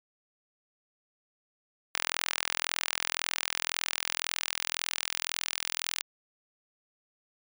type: tone with high-pass filter sweep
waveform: sawtooth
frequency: 41.9 Hz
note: E1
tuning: 29 cents sharp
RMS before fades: -34 dBFS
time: 1.94-6.02 s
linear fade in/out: 10 ms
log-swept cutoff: 1800 to 3000 Hz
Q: 0.79
effects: none